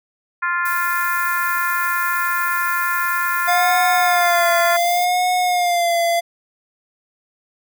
harmonic tone, 349.2 Hz, F4, in tune, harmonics 3 / 4 / 5 / 6 / 7, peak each -23 / -21 / -23 / -33 / -34 dBFS, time 0.42-4.77 s, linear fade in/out 10 ms
violet noise, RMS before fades -29 dBFS, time 0.65-5.05 s, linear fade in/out 5 ms
square tone with vibrato, 704 Hz, F5, 14 cents sharp, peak -16 dBFS, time 3.47-6.21 s, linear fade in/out 20 ms, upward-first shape sine, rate 0.68 Hz, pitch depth 58 cents each way
effects none

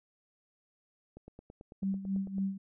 click train, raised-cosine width 2 ms, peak -35 dBFS, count 12, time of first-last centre 1.17-2.383 s, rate 9.07 Hz
sine tone with tremolo, 194.2 Hz, G3, 16 cents flat, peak -28 dBFS, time 1.82-2.58 s, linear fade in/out 10 ms, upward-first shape sine, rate 3.7 Hz, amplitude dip 75%
effects none

